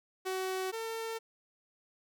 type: tone pair in turn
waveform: sawtooth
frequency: 376 / 451.2 Hz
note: F#4 / A4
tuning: +28 / +44 cents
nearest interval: minor third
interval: 316 cents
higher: second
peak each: -29 / -32 dBFS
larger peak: first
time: 0.25-0.72 / 0.72-1.19 s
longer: neither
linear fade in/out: 20 ms
effects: none